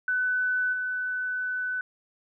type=tone with level steps; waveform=sine; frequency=1501 Hz; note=F#6; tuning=24 cents sharp; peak=-23 / -27 dBFS; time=0.08-1.81 s; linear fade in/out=2 ms; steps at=0.72 s; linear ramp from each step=20 ms; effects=none